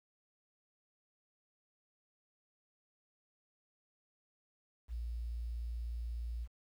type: tone with quantisation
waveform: sine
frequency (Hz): 58.27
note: A#1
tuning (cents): 0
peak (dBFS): -37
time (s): 4.88-6.48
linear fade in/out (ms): 50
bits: 11
effects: none